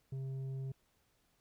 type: tone with tanh clipping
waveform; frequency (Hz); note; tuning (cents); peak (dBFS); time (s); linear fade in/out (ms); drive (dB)
sine; 133.7; C3; +38; -39; 0.12-0.72; 5; 6
effects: pink hiss -75 dBFS RMS until 1.4 s